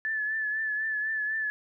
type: tone with vibrato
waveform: sine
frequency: 1738 Hz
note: A6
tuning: 22 cents flat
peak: -27 dBFS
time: 0.05-1.5 s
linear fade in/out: 0 ms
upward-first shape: triangle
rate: 4 Hz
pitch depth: 45 cents each way
effects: none